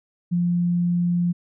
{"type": "tone", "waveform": "sine", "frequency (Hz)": 174.61, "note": "F3", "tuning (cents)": 0, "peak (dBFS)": -18, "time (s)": [0.31, 1.33], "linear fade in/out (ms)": 20, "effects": []}